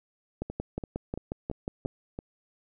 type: two click trains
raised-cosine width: 2 ms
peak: -18 / -22 dBFS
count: 9 / 6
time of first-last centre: 0.42-1.859 / 0.5-2.189 s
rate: 5.56 / 2.96 Hz
effects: none